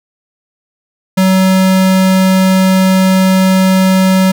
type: tone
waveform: square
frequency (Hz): 188.5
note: F#3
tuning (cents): +32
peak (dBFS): -7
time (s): 1.17-4.32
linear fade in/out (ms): 10
effects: none